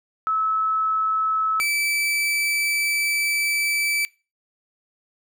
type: tone pair in turn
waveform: sine / 40% pulse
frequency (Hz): 1299 / 2315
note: E6 / D7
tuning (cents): -26 / -25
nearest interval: minor seventh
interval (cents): 1001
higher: second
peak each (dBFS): -19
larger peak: neither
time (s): 0.27-1.6 / 1.6-4.05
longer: second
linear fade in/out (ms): 0
effects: noise-tail reverb RT60 0.3 s tail -22 dB re dry